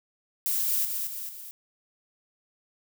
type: noise with echo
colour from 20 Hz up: violet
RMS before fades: -27 dBFS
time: 0.46-0.85 s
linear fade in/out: 0 ms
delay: 220 ms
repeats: 3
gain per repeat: -5 dB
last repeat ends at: 1.51 s
effects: none